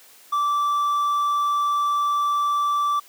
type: tone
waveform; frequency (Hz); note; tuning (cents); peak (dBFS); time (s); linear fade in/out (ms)
triangle; 1165; D6; -14; -17; 0.32-3; 10
effects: white hiss -50 dBFS RMS until 3.08 s + high-pass 300 Hz 12 dB/octave